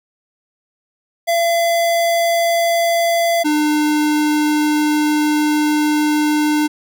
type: tone pair in turn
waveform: square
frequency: 678 / 301.1 Hz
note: E5 / D4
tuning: +49 / +43 cents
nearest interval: octave + major second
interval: 1406 cents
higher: first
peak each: -14 dBFS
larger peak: neither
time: 1.27-3.44 / 3.44-6.68 s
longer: second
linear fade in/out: 20 ms
effects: none